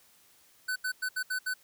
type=tone bursts at uneven times; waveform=square; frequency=1506 Hz; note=F#6; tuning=30 cents sharp; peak=-30 dBFS; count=6; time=0.68-0.76 / 0.84-0.92 / 1.02-1.09 / 1.16-1.23 / 1.3-1.39 / 1.46-1.54 s; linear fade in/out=10 ms; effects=white hiss -62 dBFS RMS until 1.63 s